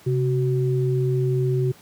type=tone pair together; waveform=sine; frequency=132.1 / 373.6 Hz; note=C3 / F#4; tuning=+17 / +17 cents; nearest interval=octave + tritone; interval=1800 cents; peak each=-19 / -24 dBFS; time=0.06-1.72 s; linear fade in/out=10 ms; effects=pink hiss -50 dBFS RMS until 1.81 s + high-pass 80 Hz 12 dB/octave